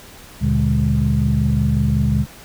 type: tone cluster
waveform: sine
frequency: 74.6 / 119.8 / 145.3 / 205.2 Hz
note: D2 / A#2 / D3 / G#3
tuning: +28 / +48 / -18 / -21 cents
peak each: -19 dBFS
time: 0.4-2.26 s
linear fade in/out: 50 ms
effects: tanh soft clip ceiling -6 dBFS + pink hiss -41 dBFS RMS until 2.44 s